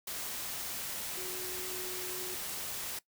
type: tone in noise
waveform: sine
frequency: 366.9 Hz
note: F#4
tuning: 15 cents flat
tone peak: -43 dBFS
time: 1.17-2.35 s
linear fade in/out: 5 ms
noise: white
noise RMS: -39 dBFS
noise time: 0.07-2.99 s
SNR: -7 dB
effects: noise-tail reverb RT60 0.1 s tail -19 dB re dry